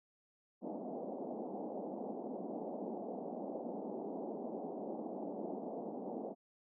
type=band-pass noise; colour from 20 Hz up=pink; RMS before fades=-43 dBFS; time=0.61-6.35 s; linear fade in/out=50 ms; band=200 to 800 Hz; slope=48 dB/octave; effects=none